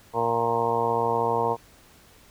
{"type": "harmonic tone with a mistuned harmonic", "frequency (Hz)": 116.54, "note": "A#2", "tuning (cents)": 0, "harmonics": [1, 2, 3, 4, 5, 6, 7, 8, 9], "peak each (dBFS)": [-35, -36, -36, -26, -34, -30, -32, -26, -32], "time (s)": [0.13, 1.57], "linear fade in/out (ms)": 50, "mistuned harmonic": 9, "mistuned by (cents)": 24, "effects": ["pink hiss -54 dBFS RMS until 2.3 s"]}